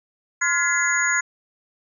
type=tone cluster; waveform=sine; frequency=1038 / 1415 / 1695 / 2031 / 6740 Hz; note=C6 / F6 / G#6 / B6 / G#8; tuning=-14 / +22 / +35 / +48 / +25 cents; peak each=-29 / -24 / -23 / -24 / -25 dBFS; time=0.41-1.21 s; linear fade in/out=10 ms; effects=none